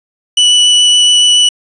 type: tone with vibrato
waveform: 40% pulse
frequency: 2960 Hz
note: F#7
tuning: in tune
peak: -4 dBFS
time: 0.37-1.49 s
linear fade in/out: 5 ms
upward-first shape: triangle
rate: 7.1 Hz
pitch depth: 9 cents each way
effects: resampled to 24000 Hz + 7-bit